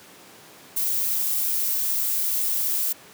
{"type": "noise", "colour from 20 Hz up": "violet", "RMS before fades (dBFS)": -24, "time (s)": [0.76, 2.93], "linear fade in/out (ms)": 10, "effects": ["pink hiss -47 dBFS RMS until 3.13 s", "high-pass 200 Hz 12 dB/octave"]}